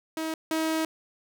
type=tone pair in turn; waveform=sawtooth; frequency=319.1 / 319.1 Hz; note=D#4 / D#4; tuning=+44 / +44 cents; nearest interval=unison; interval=0 cents; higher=neither; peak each=-25 / -21 dBFS; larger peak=second; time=0.17-0.34 / 0.51-0.85 s; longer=second; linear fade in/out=2 ms; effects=none